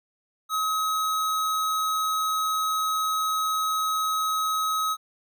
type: tone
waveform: square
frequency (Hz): 1274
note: D#6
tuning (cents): +41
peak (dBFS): -24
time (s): 0.49-4.97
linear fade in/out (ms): 50
effects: none